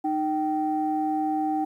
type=tone pair together; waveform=sine; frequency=308.4 / 773.8 Hz; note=D#4 / G5; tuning=-15 / -23 cents; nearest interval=octave + major third; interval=1592 cents; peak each=-25 dBFS; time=0.04-1.65 s; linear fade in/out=10 ms; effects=tanh soft clip ceiling -15 dBFS + 10-bit